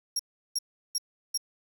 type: tone bursts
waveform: 30% pulse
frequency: 5588 Hz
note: F8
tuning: in tune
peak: -22 dBFS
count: 4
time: 0.16-1.376 s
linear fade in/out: 5 ms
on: 34 ms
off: 360 ms
effects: none